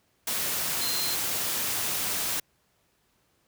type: tone in noise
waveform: sine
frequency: 4134 Hz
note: C8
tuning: 22 cents flat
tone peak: -31 dBFS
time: 0.81-1.15 s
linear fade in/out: 5 ms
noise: white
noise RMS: -29 dBFS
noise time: 0.27-2.4 s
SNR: -5 dB
effects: pink hiss -69 dBFS RMS until 3.47 s + high-pass 60 Hz 12 dB/octave